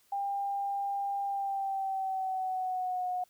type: tone with pitch glide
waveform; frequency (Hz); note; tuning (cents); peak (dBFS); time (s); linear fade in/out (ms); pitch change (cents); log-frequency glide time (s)
sine; 798 to 727.6; G5 to F#5; +31 to -29; -30; 0.12-3.24; 5; -160; 1.25-3.07
effects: white hiss -67 dBFS RMS until 3.29 s